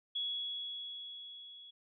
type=tone with level ramp; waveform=sine; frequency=3359 Hz; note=G#7; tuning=19 cents sharp; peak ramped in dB=-33 to -51 dBFS; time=0.15-1.71 s; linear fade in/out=10 ms; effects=none